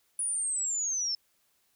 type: linear sweep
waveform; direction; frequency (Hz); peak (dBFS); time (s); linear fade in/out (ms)
sine; down; 9830 to 5240; -28; 0.19-1.15; 2
effects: white hiss -71 dBFS RMS until 1.75 s